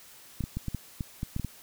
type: clicks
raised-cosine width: 5 ms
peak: -19 dBFS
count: 10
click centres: 0.407 / 0.439 / 0.57 / 0.683 / 0.747 / 1.008 / 1.231 / 1.364 / 1.397 / 1.447 s
effects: white hiss -52 dBFS RMS until 1.62 s